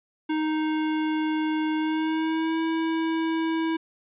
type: tone with pitch glide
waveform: square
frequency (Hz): 311.1 to 324.7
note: D#4 to E4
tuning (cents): 0 to -26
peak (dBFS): -24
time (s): 0.29-3.77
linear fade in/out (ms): 10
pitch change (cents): +74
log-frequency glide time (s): 1.77-2.6
effects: resampled to 8000 Hz